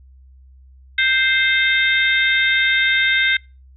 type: harmonic tone with a mistuned harmonic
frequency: 523.3 Hz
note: C5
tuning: in tune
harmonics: 3 / 4 / 5 / 6 / 7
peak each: -18 / -17 / -28 / -28 / -21 dBFS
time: 0.98-3.37 s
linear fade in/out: 5 ms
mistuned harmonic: 6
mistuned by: +17 cents
effects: noise-tail reverb RT60 0.3 s tail -26 dB re dry + added 65 Hz sine -43 dBFS peak until 3.76 s